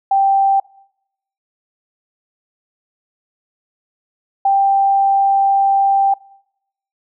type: tone pair in turn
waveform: sine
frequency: 784 / 787.1 Hz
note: G5 / G5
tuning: 0 / +7 cents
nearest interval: unison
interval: 7 cents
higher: second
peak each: -10 dBFS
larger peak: neither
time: 0.11-0.6 / 4.45-6.14 s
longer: second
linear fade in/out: 5 ms
effects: noise-tail reverb RT60 0.8 s tail -24 dB re dry